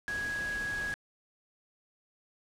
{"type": "tone in noise", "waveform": "sine", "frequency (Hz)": 1661.2, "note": "G#6", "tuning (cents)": 0, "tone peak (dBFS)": -32, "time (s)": [0.08, 0.94], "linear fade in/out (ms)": 0, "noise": "pink", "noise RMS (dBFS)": -43, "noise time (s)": [0.08, 0.94], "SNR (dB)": 8, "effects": ["low-pass 9000 Hz 12 dB/octave"]}